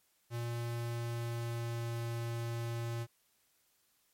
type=tone with pitch glide; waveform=square; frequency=118.2 to 116.91 Hz; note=A#2 to A#2; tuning=+24 to +5 cents; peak=-36 dBFS; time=0.3-3.07 s; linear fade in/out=50 ms; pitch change=-19 cents; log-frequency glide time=0.48-2.02 s; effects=white hiss -73 dBFS RMS until 4.13 s + MP3 64 kbps